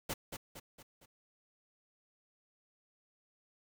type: noise with echo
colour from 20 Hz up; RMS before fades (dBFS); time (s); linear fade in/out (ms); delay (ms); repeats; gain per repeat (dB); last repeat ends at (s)
pink; -37; 0.09-0.14; 10; 230; 4; -6; 1.06
effects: none